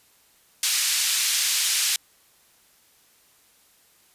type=band-pass noise; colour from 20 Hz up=white; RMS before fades=-23 dBFS; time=0.63-1.96 s; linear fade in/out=2 ms; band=2500 to 8100 Hz; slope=12 dB/octave; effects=white hiss -59 dBFS RMS until 4.14 s + resampled to 32000 Hz